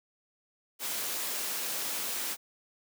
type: high-pass noise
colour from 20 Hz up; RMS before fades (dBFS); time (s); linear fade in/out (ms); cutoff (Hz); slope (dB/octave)
white; -34; 0.79-2.37; 50; 220; 12
effects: none